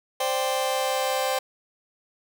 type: chord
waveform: sawtooth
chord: C suspended second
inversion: none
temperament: just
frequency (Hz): 523.3 / 588.7 / 784.9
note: C5 / D5 / G5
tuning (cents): 0 / +4 / +2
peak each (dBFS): -22 / -27 / -23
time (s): 0.2-1.39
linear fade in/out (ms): 5
effects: none

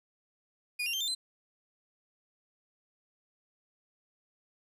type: tone with pitch steps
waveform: 35% pulse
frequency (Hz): 2446 / 2777 / 3154 / 3581 / 4066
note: D#7 / F7 / G7 / A7 / B7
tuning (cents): -30 / -10 / +10 / +30 / +50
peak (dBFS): -29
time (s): 0.79-1.15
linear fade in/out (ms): 10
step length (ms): 72
effects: resampled to 32000 Hz + 11-bit

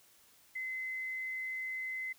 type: tone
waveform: sine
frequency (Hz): 2048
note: C7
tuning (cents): -38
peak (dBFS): -36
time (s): 0.55-2.13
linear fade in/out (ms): 10
effects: white hiss -64 dBFS RMS until 2.18 s

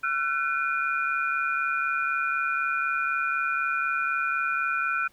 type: tone cluster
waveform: sine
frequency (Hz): 1356 / 1500 / 2430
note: E6 / F#6 / D#7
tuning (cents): +49 / +23 / -42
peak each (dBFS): -27 / -28 / -31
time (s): 0.03-5.08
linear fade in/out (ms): 10
effects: pink hiss -61 dBFS RMS until 5.12 s

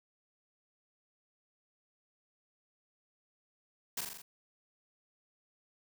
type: noise with echo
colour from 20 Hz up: white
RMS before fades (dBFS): -36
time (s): 3.97-4.01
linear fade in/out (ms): 5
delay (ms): 42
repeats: 5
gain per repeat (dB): -3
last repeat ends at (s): 4.22
effects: none

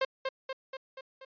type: tone with echo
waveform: sawtooth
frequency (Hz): 530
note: C5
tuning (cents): +22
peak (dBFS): -22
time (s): 0.01-0.05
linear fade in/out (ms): 5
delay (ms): 240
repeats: 5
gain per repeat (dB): -4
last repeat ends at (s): 1.25
effects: resampled to 11025 Hz

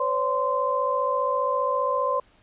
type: tone cluster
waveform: sine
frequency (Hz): 511 / 566 / 1037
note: C5 / C#5 / C6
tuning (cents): -41 / +36 / -16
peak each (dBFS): -27 / -27 / -24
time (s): 0-2.2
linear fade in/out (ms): 5
effects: pink hiss -59 dBFS RMS until 2.42 s + resampled to 8000 Hz

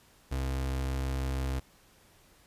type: tone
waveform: 35% pulse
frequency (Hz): 66.2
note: C2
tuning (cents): +21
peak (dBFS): -28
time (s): 0.31-1.6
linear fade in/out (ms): 10
effects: pink hiss -61 dBFS RMS until 2.46 s + resampled to 32000 Hz

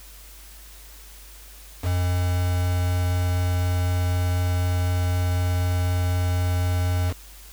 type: tone with quantisation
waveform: triangle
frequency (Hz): 89.6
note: F2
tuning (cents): +45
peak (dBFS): -18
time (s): 1.82-7.14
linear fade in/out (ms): 50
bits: 5
effects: added 50 Hz sine -44 dBFS peak until 7.52 s + white hiss -47 dBFS RMS until 7.52 s

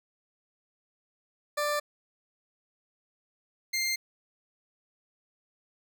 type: tone pair in turn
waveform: 20% pulse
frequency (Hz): 590 / 2103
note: D5 / C7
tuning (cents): +8 / +8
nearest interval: octave + minor seventh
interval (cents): 2200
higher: second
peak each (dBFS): -22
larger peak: neither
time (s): 1.57-1.8 / 3.73-3.96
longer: neither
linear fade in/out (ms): 10
effects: none

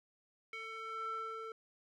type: tone with band-pass filter sweep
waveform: square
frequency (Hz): 446.2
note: A4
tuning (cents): +24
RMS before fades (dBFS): -43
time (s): 0.53-1.52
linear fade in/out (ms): 2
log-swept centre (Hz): 2100 to 960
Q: 4
effects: none

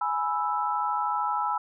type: chord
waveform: sine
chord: E major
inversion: first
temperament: equal with one note detuned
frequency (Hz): 834.9 / 987.8 / 1318.5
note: G#5 / B5 / E6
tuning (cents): +9 / 0 / 0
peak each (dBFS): -29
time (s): 0.01-1.58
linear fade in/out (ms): 5
effects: none

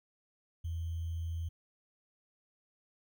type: tone with sample-and-hold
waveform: sine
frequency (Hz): 83.1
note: E2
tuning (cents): +15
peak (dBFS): -34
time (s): 0.64-1.49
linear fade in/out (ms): 10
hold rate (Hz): 3150
effects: none

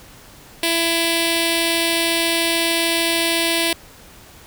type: tone with notch filter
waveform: 5% pulse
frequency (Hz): 333.6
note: E4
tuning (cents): +21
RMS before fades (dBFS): -19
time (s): 0.63-3.73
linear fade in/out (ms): 2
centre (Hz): 1300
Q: 0.93
effects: pink hiss -44 dBFS RMS until 4.46 s

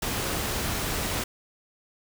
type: noise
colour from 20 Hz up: pink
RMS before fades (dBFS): -29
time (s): 0.02-1.24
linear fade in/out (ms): 5
effects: none

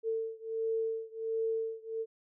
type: beating tone pair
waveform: sine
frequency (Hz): 447.9 / 449.3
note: A4 / A4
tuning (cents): +31 / +36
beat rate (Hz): 1.4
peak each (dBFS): -34 / -35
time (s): 0.03-2.06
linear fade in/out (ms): 50
effects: none

